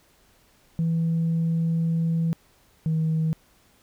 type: tone pair in turn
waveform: sine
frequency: 164.81 / 159.38 Hz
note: E3 / D#3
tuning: 0 / +42 cents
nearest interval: minor second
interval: 58 cents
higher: first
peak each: -19 dBFS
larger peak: neither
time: 0.79-2.33 / 2.86-3.33 s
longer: first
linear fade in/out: 0 ms
effects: tanh soft clip ceiling -18 dBFS + pink hiss -60 dBFS RMS until 3.82 s